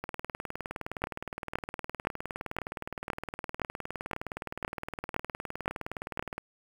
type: two click trains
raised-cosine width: 0.5 ms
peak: -13 / -20 dBFS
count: 11 / 124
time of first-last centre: 1.04-6.195 / 0.04-6.38 s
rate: 1.94 / 19.4 Hz
effects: 7-bit